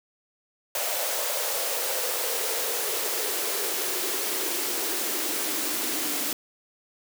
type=noise with high-pass filter sweep; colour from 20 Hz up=white; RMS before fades=-28 dBFS; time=0.75-6.33 s; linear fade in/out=2 ms; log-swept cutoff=590 to 280 Hz; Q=4.7; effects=none